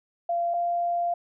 sine tone pair in turn, 688 / 693.6 Hz, F5 / F5, -26 / -12 cents, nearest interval unison, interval 14 cents, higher second, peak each -23 dBFS, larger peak neither, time 0.29-0.54 / 0.54-1.14 s, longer second, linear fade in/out 5 ms, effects none

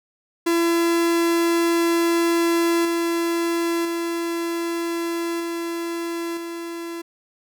45% pulse tone with level steps, 337.7 Hz, E4, 42 cents sharp, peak -17 / -20 / -23 / -25 / -29 dBFS, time 0.46-7.02 s, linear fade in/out 10 ms, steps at 2.85 / 3.85 / 5.4 / 6.37 s, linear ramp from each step 2 ms, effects none

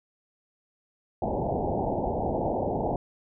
white low-pass noise, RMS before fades -28 dBFS, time 1.22-2.96 s, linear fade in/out 2 ms, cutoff 870 Hz, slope 96 dB/octave, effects none

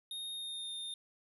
square tone with pitch glide, 3706 to 3642 Hz, A#7 to A#7, -11 to -41 cents, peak -40 dBFS, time 0.11-0.94 s, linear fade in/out 2 ms, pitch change -30 cents, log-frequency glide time 0.32-0.72 s, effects none

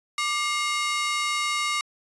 sawtooth ring-modulated tone, 1661.2 Hz, G#6, in tune, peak -17 dBFS, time 0.18-1.81 s, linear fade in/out 2 ms, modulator 477 Hz, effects resampled to 22050 Hz

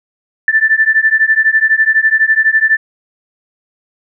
sine beating tone pair, 1760 / 1772 Hz, A6 / A6, 0 / +12 cents, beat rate 12 Hz, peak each -11 dBFS, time 0.48-2.77 s, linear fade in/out 2 ms, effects none

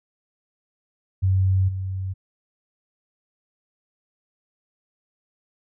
sine tone with level steps, 94.7 Hz, F#2, 41 cents sharp, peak -16 / -25 dBFS, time 1.22-2.14 s, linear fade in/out 20 ms, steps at 1.68 s, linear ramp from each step 10 ms, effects none

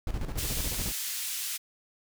brown noise with tremolo, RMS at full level -31 dBFS, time 0.07-0.92 s, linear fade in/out 2 ms, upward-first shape square, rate 14 Hz, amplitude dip 60%
white band-pass noise, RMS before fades -34 dBFS, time 0.37-1.58 s, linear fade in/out 20 ms, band 2200 to 16000 Hz, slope 12 dB/octave
effects none

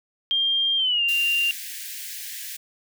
sine tone with pitch glide, 3198 to 2784 Hz, G7 to F7, +34 to -6 cents, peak -19 dBFS, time 0.31-1.51 s, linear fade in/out 0 ms, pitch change -240 cents, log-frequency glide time 0.77-1.03 s
white high-pass noise, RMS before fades -35 dBFS, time 1.08-2.57 s, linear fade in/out 10 ms, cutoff 1600 Hz, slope 96 dB/octave
effects none

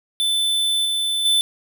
square tone with level steps, 3520 Hz, A7, in tune, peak -18 / -20 / -15 dBFS, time 0.2-1.41 s, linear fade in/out 0 ms, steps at 0.85 / 1.25 s, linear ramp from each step 5 ms, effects none

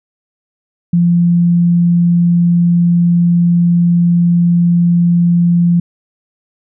sine tone, 172.7 Hz, F3, 19 cents flat, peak -7 dBFS, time 0.93-5.8 s, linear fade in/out 5 ms, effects none

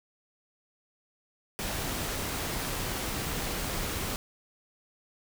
pink noise, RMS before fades -33 dBFS, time 1.59-4.16 s, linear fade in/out 0 ms, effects none

